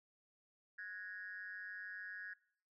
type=tone with amplitude modulation; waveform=sine; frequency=1661.2 Hz; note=G#6; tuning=in tune; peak=-40 dBFS; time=0.78-2.34 s; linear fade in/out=10 ms; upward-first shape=sine; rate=193 Hz; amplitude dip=100%; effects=noise-tail reverb RT60 0.6 s tail -21 dB re dry + tanh soft clip ceiling -36 dBFS